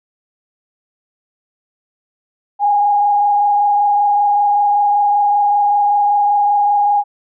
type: tone with frequency modulation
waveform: sine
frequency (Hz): 820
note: G#5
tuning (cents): -22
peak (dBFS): -10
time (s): 2.59-7.04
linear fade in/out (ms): 50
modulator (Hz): 25.2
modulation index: 0.59
effects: none